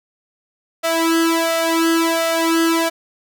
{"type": "tone with flanger", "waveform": "sawtooth", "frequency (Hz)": 329.6, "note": "E4", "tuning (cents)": 0, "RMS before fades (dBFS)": -17, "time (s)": [0.83, 2.9], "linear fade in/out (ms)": 20, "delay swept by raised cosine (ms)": [1.6, 2.4], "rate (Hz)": 1.4, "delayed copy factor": 1, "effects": []}